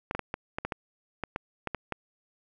clicks, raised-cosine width 0.5 ms, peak -16 dBFS, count 12, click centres 0.111 / 0.15 / 0.193 / 0.341 / 0.585 / 0.65 / 0.722 / 1.237 / 1.361 / 1.673 / 1.747 / 1.923 s, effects none

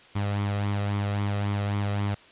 sawtooth tone with flanger, 101.7 Hz, G#2, 36 cents flat, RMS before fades -27 dBFS, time 0.15-2.15 s, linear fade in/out 10 ms, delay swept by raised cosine 0.89 to 1.6 ms, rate 3.7 Hz, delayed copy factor +0.5, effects white hiss -52 dBFS RMS until 2.31 s + resampled to 8000 Hz

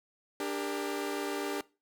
sawtooth chord, G minor, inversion second, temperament equal with one note detuned, 293.7 / 398.6 / 466.2 Hz, D4 / G4 / Bb4, 0 / +29 / 0 cents, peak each -32 / -32 / -37 dBFS, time 0.4-1.61 s, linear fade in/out 2 ms, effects noise-tail reverb RT60 0.3 s tail -21 dB re dry

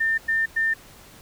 sine tone bursts, 1800 Hz, A6, 39 cents sharp, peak -19 dBFS, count 3, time 0-0.74 s, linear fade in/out 10 ms, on 180 ms, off 100 ms, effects pink hiss -48 dBFS RMS until 1.21 s

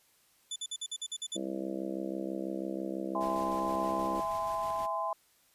25% pulse tone bursts, 3494 Hz, A7, 13 cents flat, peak -31 dBFS, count 9, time 0.51-1.368 s, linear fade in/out 5 ms, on 50 ms, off 51 ms
harmonic tone, 66.1 Hz, C2, 18 cents sharp, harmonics 3 / 4 / 5 / 6 / 7 / 8 / 9 / 10, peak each -40 / -43 / -37 / -47 / -45 / -43 / -44 / -49 dBFS, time 1.35-4.21 s, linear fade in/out 10 ms
sine chord, E augmented, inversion none, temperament just, 659.3 / 824.1 / 1030.1 Hz, E5 / G#5 / B#5, 0 / -14 / -27 cents, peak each -36 / -37 / -33 dBFS, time 3.15-5.13 s, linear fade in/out 2 ms
pink noise with tremolo, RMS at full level -48 dBFS, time 3.2-4.87 s, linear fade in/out 20 ms, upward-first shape square, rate 6.3 Hz, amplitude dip 30%
effects white hiss -67 dBFS RMS until 5.54 s + resampled to 32000 Hz

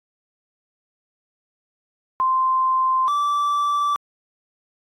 sine / triangle tone pair in turn, 1042 / 1163.2 Hz, C6 / D6, -7 / -17 cents, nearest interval major second, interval 190 cents, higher second, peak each -16 dBFS, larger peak neither, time 2.2-3.08 / 3.08-3.96 s, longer neither, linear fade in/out 0 ms, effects AAC 48 kbps

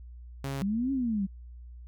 sawtooth tone, 137.1 Hz, C#3, 19 cents flat, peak -28 dBFS, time 0.44-0.62 s, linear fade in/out 0 ms
sine exponential two-way sweep, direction up then down, 185.7 to 277.2 to 186.6 Hz, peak -26 dBFS, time 0.61-1.27 s, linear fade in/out 20 ms, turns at 0.92 s
effects added 60 Hz sine -43 dBFS peak until 1.87 s

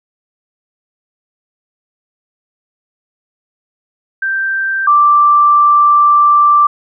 sine tone pair in turn, 1568 / 1174.7 Hz, G6 / D6, 0 / 0 cents, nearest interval perfect fourth, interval 500 cents, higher first, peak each -13 / -5 dBFS, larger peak second, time 4.22-4.87 / 4.87-6.67 s, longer second, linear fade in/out 5 ms, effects none

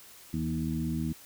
harmonic tone with a mistuned harmonic, 79 Hz, D#2, 27 cents sharp, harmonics 1 / 2 / 3 / 4, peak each -37 / -32 / -33 / -37 dBFS, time 0.33-1.13 s, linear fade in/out 10 ms, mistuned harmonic 2, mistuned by +31 cents, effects white hiss -52 dBFS RMS until 1.25 s

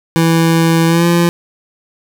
25% pulse tone with pitch glide, 164.81 to 171.51 Hz, E3 to F3, 0 to -31 cents, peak -5 dBFS, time 0.16-1.29 s, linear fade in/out 0 ms, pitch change +69 cents, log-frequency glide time 0.87-1.06 s, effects none

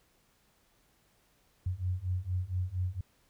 sine beating tone pair, 89.1 / 93.4 Hz, F2 / F#2, +35 / +17 cents, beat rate 4.3 Hz, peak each -34 / -33 dBFS, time 1.66-3.01 s, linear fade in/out 5 ms, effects pink hiss -69 dBFS RMS until 3.29 s

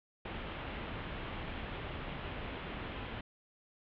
pink low-pass noise, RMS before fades -42 dBFS, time 0.25-3.21 s, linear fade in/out 5 ms, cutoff 3400 Hz, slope 48 dB/octave, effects none

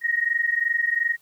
sine tone pair together, 1864.7 / 1887.5 Hz, A#6 / A#6, 0 / +21 cents, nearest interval unison, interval 21 cents, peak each -23 dBFS, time 0.01-1.17 s, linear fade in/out 50 ms, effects white hiss -61 dBFS RMS until 1.21 s

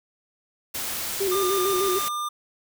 white noise, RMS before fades -30 dBFS, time 0.74-2.09 s, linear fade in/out 10 ms
sine tone with vibrato, 379.3 Hz, F#4, 43 cents sharp, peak -22 dBFS, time 1.2-1.99 s, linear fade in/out 10 ms, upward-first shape square, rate 6.6 Hz, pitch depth 62 cents each way
square tone, 1200 Hz, D6, 37 cents sharp, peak -27 dBFS, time 1.31-2.29 s, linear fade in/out 10 ms
effects none

